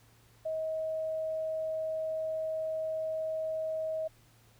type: tone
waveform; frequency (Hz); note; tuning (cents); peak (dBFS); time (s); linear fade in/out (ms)
sine; 635; D#5; +35; -31; 0.45-4.08; 10
effects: added 114 Hz sine -62 dBFS peak until 4.59 s + pink hiss -64 dBFS RMS until 4.59 s